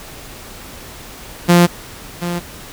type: tone with echo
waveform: sawtooth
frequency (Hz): 174.1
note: F3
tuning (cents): -5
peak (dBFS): -3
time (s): 1.48-1.67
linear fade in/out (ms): 20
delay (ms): 730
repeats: 1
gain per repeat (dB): -12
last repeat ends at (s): 2.4
effects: pink hiss -35 dBFS RMS until 2.72 s